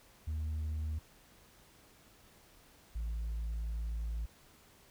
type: tone pair in turn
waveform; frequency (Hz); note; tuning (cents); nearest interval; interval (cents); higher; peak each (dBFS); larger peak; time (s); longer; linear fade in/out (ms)
sine; 77.6 / 55.77; D#2 / A1; -4 / +24; tritone; 572; first; -31 / -32; first; 0.27-0.99 / 2.95-4.26; second; 10
effects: tanh soft clip ceiling -33 dBFS + pink hiss -62 dBFS RMS until 4.9 s